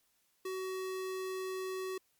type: tone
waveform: square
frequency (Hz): 375.8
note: F#4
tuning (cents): +27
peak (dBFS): -37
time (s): 0.45-1.98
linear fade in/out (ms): 5
effects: white hiss -74 dBFS RMS until 2.19 s + MP3 96 kbps